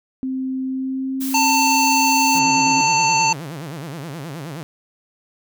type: tone with pitch glide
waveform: sine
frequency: 261.6 to 267.7 Hz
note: C4 to C4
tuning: 0 to +40 cents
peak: -21 dBFS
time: 0.23-2.81 s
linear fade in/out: 0 ms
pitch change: +40 cents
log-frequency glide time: 0.64-1.45 s
type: noise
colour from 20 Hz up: blue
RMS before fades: -29 dBFS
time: 1.2-2.4 s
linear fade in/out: 20 ms
type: harmonic tone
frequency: 894 Hz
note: A5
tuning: 27 cents sharp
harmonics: 1 / 3 / 5 / 7 / 8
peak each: -16 / -20 / -24 / -24 / -29 dBFS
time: 1.34-3.33 s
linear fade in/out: 5 ms
type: tone with vibrato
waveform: sawtooth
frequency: 152.1 Hz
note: D#3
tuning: 39 cents flat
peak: -25 dBFS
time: 2.35-4.63 s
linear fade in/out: 0 ms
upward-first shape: sine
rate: 9.5 Hz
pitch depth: 230 cents each way
effects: none